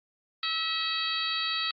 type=harmonic tone with a mistuned harmonic; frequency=645 Hz; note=E5; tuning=38 cents flat; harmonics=2 / 3 / 4 / 5 / 6 / 7; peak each=-35 / -37 / -36 / -36 / -32 / -34 dBFS; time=0.43-1.71 s; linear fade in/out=2 ms; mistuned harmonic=2; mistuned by=+19 cents; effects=Opus 32 kbps